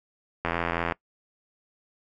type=click train; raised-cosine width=0.5 ms; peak=-11 dBFS; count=41; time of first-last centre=0.45-0.922 s; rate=84.7 Hz; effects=noise-tail reverb RT60 0.1 s tail -22 dB re dry